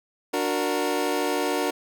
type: chord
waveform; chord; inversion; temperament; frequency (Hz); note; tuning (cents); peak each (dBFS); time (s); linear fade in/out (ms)
25% pulse; D augmented; none; equal with one note detuned; 293.7 / 366.8 / 466.2; D4 / F#4 / A#4; 0 / -15 / 0; -24; 0.33-1.71; 10
effects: none